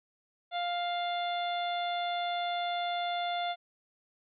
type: harmonic tone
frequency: 700 Hz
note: F5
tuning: 4 cents sharp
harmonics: 1 / 2 / 3 / 4 / 5 / 6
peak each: -31 / -42 / -42 / -49 / -39 / -53 dBFS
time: 0.51-3.56 s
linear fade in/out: 50 ms
effects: none